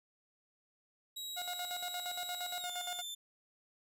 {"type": "tone with pitch glide", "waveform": "sawtooth", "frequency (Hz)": [3846, 3547], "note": ["B7", "A7"], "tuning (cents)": [-47, 13], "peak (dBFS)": -38, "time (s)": [1.16, 3.15], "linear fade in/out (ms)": 10, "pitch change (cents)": -140, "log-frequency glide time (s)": [2.59, 2.69]}
{"type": "tone with tremolo", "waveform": "sawtooth", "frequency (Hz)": 715, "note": "F5", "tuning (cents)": 41, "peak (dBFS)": -35, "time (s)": [1.36, 3.02], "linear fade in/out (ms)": 20, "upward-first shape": "square", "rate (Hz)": 8.6, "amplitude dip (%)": 70}
{"effects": []}